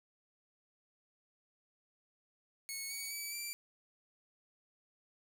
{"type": "tone with pitch steps", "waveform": "10% pulse", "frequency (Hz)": [2199, 2247, 2295, 2345], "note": ["C#7", "C#7", "D7", "D7"], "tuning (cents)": [-14, 23, -40, -3], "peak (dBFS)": -31, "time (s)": [2.69, 3.53], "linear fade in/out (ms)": 0, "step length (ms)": 210, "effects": ["10-bit"]}